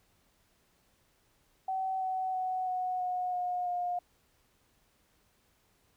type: tone with pitch steps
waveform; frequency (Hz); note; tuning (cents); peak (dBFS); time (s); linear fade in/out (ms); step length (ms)
sine; 760 / 751.7 / 743.5 / 735.4 / 727.4 / 719.4 / 711.6; F#5 / F#5 / F#5 / F#5 / F#5 / F#5 / F5; +46 / +27 / +8 / -11 / -30 / -49 / +32; -30; 1.68-3.99; 5; 330
effects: pink hiss -70 dBFS RMS until 5.96 s